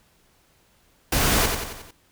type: noise with echo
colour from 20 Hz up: pink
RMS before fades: -21 dBFS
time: 1.12-1.46 s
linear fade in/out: 5 ms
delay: 90 ms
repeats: 5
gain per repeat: -5 dB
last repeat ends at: 1.91 s
effects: pink hiss -61 dBFS RMS until 2.11 s